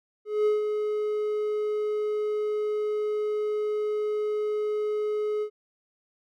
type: tone with ADSR envelope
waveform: triangle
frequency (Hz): 423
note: G#4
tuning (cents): +32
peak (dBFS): -17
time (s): 0.25-5.5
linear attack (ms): 210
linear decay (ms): 150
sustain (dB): -6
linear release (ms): 79
effects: none